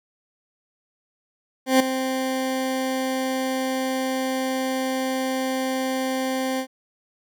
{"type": "tone with ADSR envelope", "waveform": "20% pulse", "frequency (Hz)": 261.6, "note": "C4", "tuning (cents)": 0, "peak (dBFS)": -7, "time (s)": [1.66, 6.67], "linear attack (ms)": 140, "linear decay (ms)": 6, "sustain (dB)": -11, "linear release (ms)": 79, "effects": []}